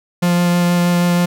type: tone with vibrato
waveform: 45% pulse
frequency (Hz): 175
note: F3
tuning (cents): +4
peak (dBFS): -12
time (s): 0.22-1.26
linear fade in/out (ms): 10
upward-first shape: sine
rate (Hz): 6.3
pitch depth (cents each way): 8
effects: none